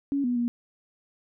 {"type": "tone with pitch steps", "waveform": "sine", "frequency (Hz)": [280, 244.9, 238.9], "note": ["C#4", "B3", "A#3"], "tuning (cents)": [18, -14, 43], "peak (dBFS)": -23, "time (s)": [0.12, 0.48], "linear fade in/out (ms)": 0, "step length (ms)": 120, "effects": []}